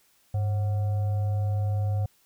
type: tone with frequency modulation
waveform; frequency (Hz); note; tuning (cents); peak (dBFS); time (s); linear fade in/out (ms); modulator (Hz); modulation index
sine; 101.1; G#2; -46; -23; 0.34-2.06; 5; 638; 0.25
effects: white hiss -64 dBFS RMS until 2.25 s